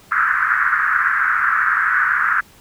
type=band-pass noise; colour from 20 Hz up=pink; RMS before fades=-17 dBFS; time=0.11-2.41 s; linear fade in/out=10 ms; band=1300 to 1700 Hz; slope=48 dB/octave; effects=pink hiss -48 dBFS RMS until 2.6 s